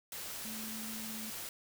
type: tone in noise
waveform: sine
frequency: 220 Hz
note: A3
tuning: in tune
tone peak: -44 dBFS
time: 0.45-1.3 s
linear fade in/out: 2 ms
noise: white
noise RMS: -43 dBFS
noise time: 0.12-1.49 s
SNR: -4 dB
effects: none